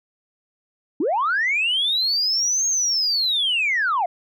sine linear two-way sweep, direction up then down, 257.1 to 6550 to 657 Hz, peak -17 dBFS, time 1-4.06 s, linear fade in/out 5 ms, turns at 2.67 s, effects tanh soft clip ceiling -14 dBFS

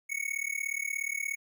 square tone with amplitude modulation, 2217 Hz, C#7, in tune, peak -28 dBFS, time 0.09-1.36 s, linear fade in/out 20 ms, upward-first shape sine, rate 36.9 Hz, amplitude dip 95%, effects none

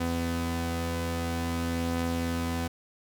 sawtooth tone pair together, 84 / 251.5 Hz, E2 / B3, +33 / +32 cents, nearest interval octave + perfect fifth, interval 1899 cents, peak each -27 dBFS, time 0-2.68 s, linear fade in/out 10 ms, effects none

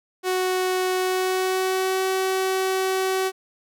sawtooth tone with pitch glide, 370 to 378.6 Hz, F#4 to F#4, 0 to +40 cents, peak -17 dBFS, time 0.23-3.32 s, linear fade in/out 50 ms, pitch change +40 cents, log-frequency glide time 0.96-2.05 s, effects none

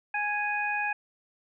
harmonic tone, 830 Hz, G#5, 1 cent flat, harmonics 1 / 2 / 3, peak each -31 / -31 / -31 dBFS, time 0.14-0.93 s, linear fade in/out 5 ms, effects none

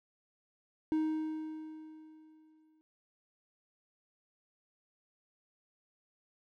triangle tone with exponential decay, 312.9 Hz, D#4, 10 cents sharp, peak -25 dBFS, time 0.92-2.81 s, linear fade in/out 0 ms, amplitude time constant 410 ms, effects none

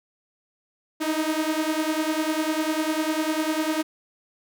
sawtooth beating tone pair, 308.1 / 318.1 Hz, D#4 / D#4, -17 / +38 cents, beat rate 10 Hz, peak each -22 dBFS, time 1-3.83 s, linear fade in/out 20 ms, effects none

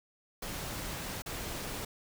pink noise with dropouts, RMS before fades -39 dBFS, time 0.42-1.85 s, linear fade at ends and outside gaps 5 ms, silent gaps 1.221-1.26 s, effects none

